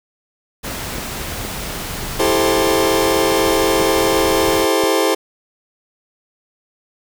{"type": "noise", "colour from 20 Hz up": "pink", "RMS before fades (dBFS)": -26, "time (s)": [0.63, 4.66], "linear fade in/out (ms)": 20}
{"type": "clicks", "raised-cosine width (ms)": 2, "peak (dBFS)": -14, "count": 6, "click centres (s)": [0.984, 1.45, 2.585, 2.669, 3.815, 4.837]}
{"type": "chord", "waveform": "sawtooth", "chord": "A minor seventh", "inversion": "second", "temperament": "just", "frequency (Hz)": [330, 396, 440, 528], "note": ["E4", "G4", "A4", "C5"], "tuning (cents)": [2, 18, 0, 16], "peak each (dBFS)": -15, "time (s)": [2.19, 5.15], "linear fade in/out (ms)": 10}
{"effects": []}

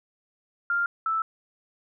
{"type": "tone pair in turn", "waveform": "sine", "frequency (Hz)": [1396.9, 1318.5], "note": ["F6", "E6"], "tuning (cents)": [0, 0], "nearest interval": "minor second", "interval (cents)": 100, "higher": "first", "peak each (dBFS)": [-22, -23], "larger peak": "first", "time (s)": [[0.7, 0.86], [1.06, 1.22]], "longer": "neither", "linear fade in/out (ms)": 2, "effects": []}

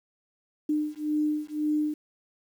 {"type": "beating tone pair", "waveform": "sine", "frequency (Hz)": [301.1, 303], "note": ["D4", "D#4"], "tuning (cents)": [43, -46], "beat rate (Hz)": 1.9, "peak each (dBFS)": -28, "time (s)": [0.69, 1.94], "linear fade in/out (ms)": 5, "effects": ["9-bit"]}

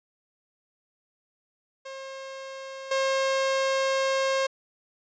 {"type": "tone with level steps", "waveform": "sawtooth", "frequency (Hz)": 536, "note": "C5", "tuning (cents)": 42, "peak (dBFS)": [-33, -19], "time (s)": [1.85, 4.47], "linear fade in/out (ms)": 10, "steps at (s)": 2.91, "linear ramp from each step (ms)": 5, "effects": ["resampled to 16000 Hz"]}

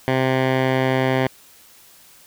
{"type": "tone with low-pass filter", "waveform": "10% pulse", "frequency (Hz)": 130.81, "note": "C3", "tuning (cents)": 0, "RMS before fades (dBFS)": -19, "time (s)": [0.08, 1.27], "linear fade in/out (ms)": 0, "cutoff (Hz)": 2500, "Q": 1.2, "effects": ["white hiss -49 dBFS RMS until 2.26 s"]}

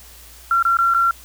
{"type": "tone with dropouts", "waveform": "sine", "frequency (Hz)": 1367, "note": "F6", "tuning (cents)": -37, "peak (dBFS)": -13, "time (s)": [0.51, 1.11], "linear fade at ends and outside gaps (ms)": 2, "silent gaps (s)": [[0.626, 0.651], [0.77, 0.787], [0.939, 0.946]], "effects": ["added 60 Hz sine -45 dBFS peak until 1.24 s", "white hiss -44 dBFS RMS until 1.24 s"]}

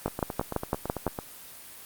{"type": "two click trains", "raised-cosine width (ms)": 1, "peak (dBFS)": [-11, -17], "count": [7, 11], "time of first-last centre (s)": [[0.06, 1.067], [0.08, 1.189]], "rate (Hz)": [5.96, 9.02], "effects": ["white hiss -46 dBFS RMS until 1.85 s", "Opus 32 kbps"]}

